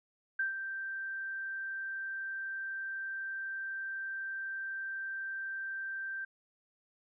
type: tone with ADSR envelope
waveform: sine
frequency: 1568 Hz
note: G6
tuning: in tune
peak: -28 dBFS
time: 0.39-6.25 s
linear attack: 6 ms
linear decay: 130 ms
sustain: -8 dB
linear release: 7 ms
effects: none